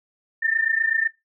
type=tone pair together; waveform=sine; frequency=1784 / 1812 Hz; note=A6 / A#6; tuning=+23 / -50 cents; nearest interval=unison; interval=27 cents; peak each=-22 dBFS; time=0.42-1.08 s; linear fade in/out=10 ms; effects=noise-tail reverb RT60 0.2 s tail -20 dB re dry